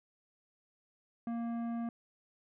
sine tone with tanh clipping, 233.1 Hz, A#3, in tune, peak -36 dBFS, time 1.27-1.89 s, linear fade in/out 2 ms, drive 12 dB, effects none

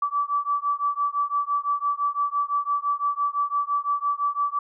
sine beating tone pair, 1152 / 1157.9 Hz, D6 / D6, -34 / -25 cents, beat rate 5.9 Hz, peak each -25 dBFS, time 0.02-4.59 s, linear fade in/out 5 ms, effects none

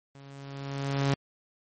sawtooth tone with level ramp, 138.59 Hz, C#3, in tune, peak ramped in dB -44 to -18 dBFS, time 0.15-1.14 s, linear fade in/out 0 ms, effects MP3 32 kbps

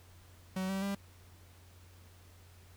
45% pulse tone with pitch steps, 187.7 / 192.98 / 198.4 Hz, F#3 / G3 / G3, +25 / -27 / +21 cents, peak -33 dBFS, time 0.56-0.95 s, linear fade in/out 5 ms, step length 130 ms, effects added 89 Hz sine -56 dBFS peak until 2.76 s + pink hiss -62 dBFS RMS until 2.76 s

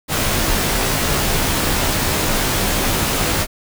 pink noise with comb filter, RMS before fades -18 dBFS, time 0.08-3.47 s, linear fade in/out 50 ms, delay 17 ms, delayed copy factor -0.6, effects none

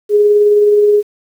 sine tone with tremolo, 415.3 Hz, G#4, in tune, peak -5 dBFS, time 0.09-1.03 s, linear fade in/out 50 ms, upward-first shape sine, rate 19 Hz, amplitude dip 25%, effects 7-bit

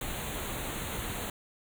pink band-stop noise, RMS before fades -36 dBFS, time 0.01-1.3 s, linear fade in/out 2 ms, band 4200 to 6400 Hz, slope 96 dB/octave, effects none

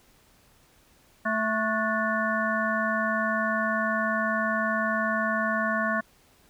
harmonic tone with a mistuned harmonic, 220 Hz, A3, in tune, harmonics 1 / 3 / 5 / 7 / 8, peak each -30 / -30 / -30 / -30 / -30 dBFS, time 1.25-6.01 s, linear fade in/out 10 ms, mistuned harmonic 7, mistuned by -86 cents, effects pink hiss -60 dBFS RMS until 6.49 s

